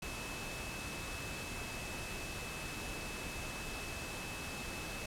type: tone in noise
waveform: sine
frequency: 2600 Hz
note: E7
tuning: 24 cents flat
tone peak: -47 dBFS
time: 0.02-5.06 s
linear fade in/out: 5 ms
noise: pink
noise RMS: -43 dBFS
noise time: 0.02-5.06 s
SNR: -7 dB
effects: low-pass 11000 Hz 12 dB/octave